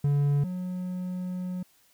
triangle tone pair in turn, 143.3 / 181.99 Hz, D3 / F#3, -42 / -28 cents, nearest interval major third, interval 414 cents, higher second, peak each -19 / -28 dBFS, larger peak first, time 0.04-0.44 / 0.44-1.63 s, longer second, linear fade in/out 5 ms, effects white hiss -63 dBFS RMS until 1.93 s

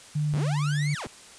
sine tone with pitch glide, 150 to 146.83 Hz, D3 to D3, +37 to 0 cents, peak -23 dBFS, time 0.15-0.95 s, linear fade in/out 10 ms, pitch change -37 cents, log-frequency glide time 0.27-0.4 s
sawtooth linear two-way sweep, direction up then down, 46.87 to 2300 to 46.87 Hz, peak -29 dBFS, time 0.33-1.07 s, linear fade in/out 0 ms, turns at 0.92 s
effects white hiss -48 dBFS RMS until 1.38 s + resampled to 22050 Hz

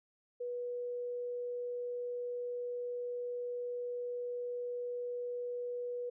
sine tone, 487.6 Hz, B4, 22 cents flat, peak -36 dBFS, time 0.4-6.1 s, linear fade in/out 10 ms, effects none

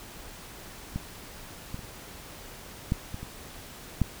clicks, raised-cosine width 5 ms, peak -18 / -22 / -30 / -12 / -23 / -26 / -10 dBFS, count 7, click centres 0.96 / 1.744 / 1.792 / 2.921 / 3.144 / 3.23 / 4.017 s, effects pink hiss -45 dBFS RMS until 4.2 s

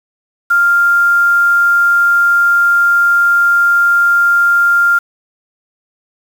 sine tone with quantisation, 1396.9 Hz, F6, in tune, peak -7 dBFS, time 0.5-4.99 s, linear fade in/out 10 ms, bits 5, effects none

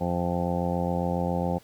harmonic tone, 87.31 Hz, F2, in tune, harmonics 1 / 2 / 3 / 4 / 5 / 6 / 7 / 8 / 9 / 10, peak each -33 / -28 / -35 / -37 / -39 / -31 / -41 / -37 / -34 / -38 dBFS, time 0-1.59 s, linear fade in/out 20 ms, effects pink hiss -56 dBFS RMS until 1.63 s

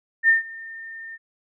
sine tone with ADSR envelope, 1812 Hz, A#6, 50 cents flat, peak -11 dBFS, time 0.23-1.18 s, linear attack 55 ms, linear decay 140 ms, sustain -23 dB, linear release 34 ms, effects none

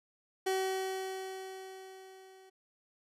30% pulse tone with level ramp, 379.7 Hz, F#4, 45 cents sharp, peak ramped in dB -26 to -53 dBFS, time 0.46-2.5 s, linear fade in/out 10 ms, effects resampled to 32000 Hz

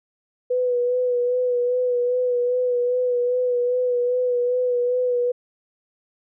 sine tone with vibrato, 493.9 Hz, B4, in tune, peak -18 dBFS, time 0.5-5.32 s, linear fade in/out 10 ms, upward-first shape sine, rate 2.5 Hz, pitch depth 30 cents each way, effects none

